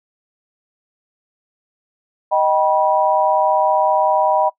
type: chord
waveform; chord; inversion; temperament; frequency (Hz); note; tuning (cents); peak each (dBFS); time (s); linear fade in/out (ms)
sine; Eb augmented; none; just; 622.3 / 777.8 / 972.3; Eb5 / G5 / B5; 0 / -14 / -27; -17; 2.31-4.5; 20
effects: noise-tail reverb RT60 0.1 s tail -21 dB re dry